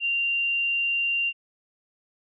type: tone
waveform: sine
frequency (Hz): 2775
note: F7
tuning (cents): -12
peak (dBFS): -22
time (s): 0-1.33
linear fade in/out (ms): 50
effects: none